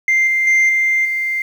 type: tone with level steps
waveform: sine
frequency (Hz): 2093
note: C7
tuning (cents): 0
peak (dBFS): -9 / -12 / -7 / -11 / -16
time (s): 0.08-1.42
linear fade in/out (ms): 2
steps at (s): 0.27 / 0.47 / 0.69 / 1.05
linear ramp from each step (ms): 2
effects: tanh soft clip ceiling -9 dBFS + 7-bit